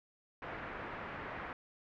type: low-pass noise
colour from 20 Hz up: white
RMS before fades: -44 dBFS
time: 0.42-1.53 s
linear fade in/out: 2 ms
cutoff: 1900 Hz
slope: 24 dB/octave
effects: none